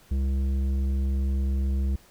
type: tone with tanh clipping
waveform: sine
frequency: 67.3 Hz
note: C2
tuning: 49 cents sharp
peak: -24 dBFS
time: 0.11-1.96 s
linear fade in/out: 5 ms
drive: 10 dB
effects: pink hiss -56 dBFS RMS until 2.1 s

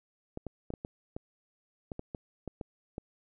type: clicks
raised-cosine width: 2 ms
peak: -24 dBFS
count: 12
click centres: 0.374 / 0.467 / 0.704 / 0.738 / 0.849 / 1.165 / 1.918 / 1.994 / 2.148 / 2.477 / 2.612 / 2.981 s
effects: none

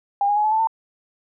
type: tone with pitch steps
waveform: sine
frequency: 805 / 822.9 / 841.1 / 859.8 / 878.9 / 898.4 Hz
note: G5 / G#5 / G#5 / A5 / A5 / A5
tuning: +46 / -16 / +22 / -40 / -2 / +36 cents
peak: -16 dBFS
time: 0.21-0.672 s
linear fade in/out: 2 ms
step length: 77 ms
effects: none

